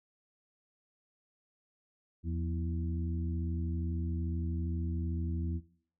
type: harmonic tone with a mistuned harmonic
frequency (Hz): 82.41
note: E2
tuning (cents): 0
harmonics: 1 / 2 / 3 / 4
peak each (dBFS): -33 / -39 / -43 / -45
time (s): 2.23-5.61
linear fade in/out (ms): 50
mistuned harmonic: 2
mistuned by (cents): +96
effects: noise-tail reverb RT60 0.5 s tail -17 dB re dry